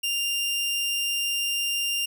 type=tone; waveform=sawtooth; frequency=2794 Hz; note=F7; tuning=in tune; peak=-21 dBFS; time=0.03-2.06 s; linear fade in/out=10 ms; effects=none